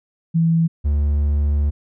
sine / triangle tone pair in turn, 164.81 / 72.84 Hz, E3 / D2, 0 / -14 cents, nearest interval octave + major second, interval 1414 cents, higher first, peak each -13 dBFS, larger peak neither, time 0.34-0.68 / 0.84-1.71 s, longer second, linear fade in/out 20 ms, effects none

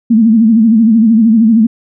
sine tone with vibrato, 223.7 Hz, A3, 29 cents sharp, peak -4 dBFS, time 0.1-1.67 s, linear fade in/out 10 ms, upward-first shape sine, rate 13 Hz, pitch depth 93 cents each way, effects none

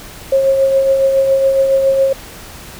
sine tone with tremolo, 540 Hz, C#5, 45 cents flat, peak -7 dBFS, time 0.32-2.13 s, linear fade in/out 5 ms, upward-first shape triangle, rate 7.2 Hz, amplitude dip 45%, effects pink hiss -34 dBFS RMS until 2.79 s

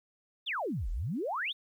sine exponential two-way sweep, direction down then up, 3851 to 36 to 3851 Hz, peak -31 dBFS, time 0.46-1.53 s, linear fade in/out 20 ms, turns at 0.9 s, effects 11-bit

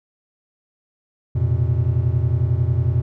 triangle chord, F suspended fourth, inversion none, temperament equal with one note detuned, 87.31 / 116.54 / 127.6 Hz, F2 / Bb2 / C3, 0 / 0 / -43 cents, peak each -19 / -18 / -19 dBFS, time 1.35-3.02 s, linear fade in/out 10 ms, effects none

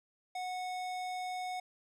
sine tone with hard clipping, 734 Hz, F#5, 14 cents flat, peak -38 dBFS, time 0.35-1.6 s, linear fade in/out 5 ms, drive 17 dB, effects none

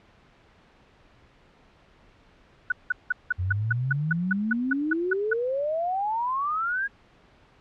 sine tone bursts, 1480 Hz, F#6, in tune, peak -19 dBFS, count 14, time 2.7-5.334 s, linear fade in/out 5 ms, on 21 ms, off 180 ms
sine exponential sweep, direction up, 87.31 to 1661.2 Hz, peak -24 dBFS, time 3.38-6.88 s, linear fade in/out 20 ms
effects pink hiss -57 dBFS RMS until 7.6 s + low-pass 3000 Hz 12 dB/octave

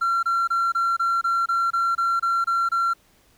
triangle tone bursts, 1366 Hz, F6, 39 cents flat, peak -16 dBFS, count 12, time 0.01-2.936 s, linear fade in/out 10 ms, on 220 ms, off 26 ms, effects tanh soft clip ceiling -14 dBFS + pink hiss -59 dBFS RMS until 3.37 s

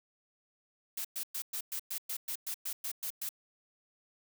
blue noise bursts, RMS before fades -37 dBFS, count 13, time 0.97-3.291 s, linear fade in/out 5 ms, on 77 ms, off 110 ms, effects none

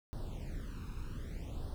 brown noise with flanger, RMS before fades -41 dBFS, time 0.13-1.74 s, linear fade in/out 0 ms, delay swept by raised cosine 0.21 to 0.78 ms, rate 0.63 Hz, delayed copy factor +1, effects none

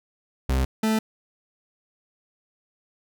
40% pulse tone pair in turn, 65.41 / 219.3 Hz, C2 / A3, 0 / -6 cents, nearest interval octave + major sixth, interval 2094 cents, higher second, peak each -19 dBFS, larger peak neither, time 0.49-0.65 / 0.83-0.99 s, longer neither, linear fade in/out 5 ms, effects none

